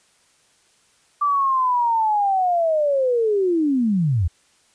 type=linear sweep; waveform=sine; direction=down; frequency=1174.7 to 75.1 Hz; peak=-16 dBFS; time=1.21-4.28 s; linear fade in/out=10 ms; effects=white hiss -59 dBFS RMS until 4.74 s + resampled to 22050 Hz